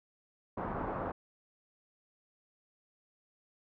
white low-pass noise, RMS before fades -37 dBFS, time 0.57-1.12 s, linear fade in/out 10 ms, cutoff 1100 Hz, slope 24 dB/octave, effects none

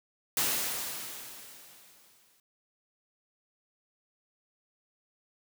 white noise with exponential decay, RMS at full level -27 dBFS, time 0.37-2.4 s, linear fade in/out 2 ms, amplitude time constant 440 ms, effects high-pass 100 Hz 12 dB/octave

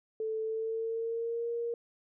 sine tone with pitch glide, 440 to 468.9 Hz, A4 to A#4, 0 to +10 cents, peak -31 dBFS, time 0.2-1.74 s, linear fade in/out 2 ms, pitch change +110 cents, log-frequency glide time 0.42-1.49 s, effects none

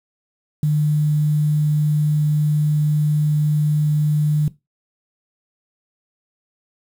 sine tone with quantisation, 150.3 Hz, D3, 40 cents sharp, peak -14 dBFS, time 0.63-4.48 s, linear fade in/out 2 ms, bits 7, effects noise-tail reverb RT60 0.2 s tail -17 dB re dry

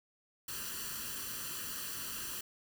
white noise with comb filter, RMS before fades -41 dBFS, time 0.48-2.41 s, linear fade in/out 5 ms, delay 0.68 ms, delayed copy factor +0.75, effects none

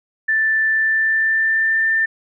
sine tone with pitch glide, 1765 to 1789.6 Hz, A6 to A6, +5 to +29 cents, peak -14 dBFS, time 0.28-2.06 s, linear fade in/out 10 ms, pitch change +24 cents, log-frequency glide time 0.68-1.9 s, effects none

